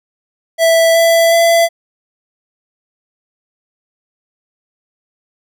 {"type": "tone with pitch steps", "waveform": "square", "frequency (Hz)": [659.3, 665.8, 672.4], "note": ["E5", "E5", "E5"], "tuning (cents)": [0, 17, 34], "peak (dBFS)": -8, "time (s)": [0.58, 1.69], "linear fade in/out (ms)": 50, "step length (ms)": 370, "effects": []}